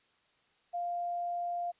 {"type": "tone", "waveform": "sine", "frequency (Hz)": 698.5, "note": "F5", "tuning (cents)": 0, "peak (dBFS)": -32, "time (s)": [0.73, 1.72], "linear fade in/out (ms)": 20, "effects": ["white hiss -70 dBFS RMS until 1.79 s", "resampled to 8000 Hz"]}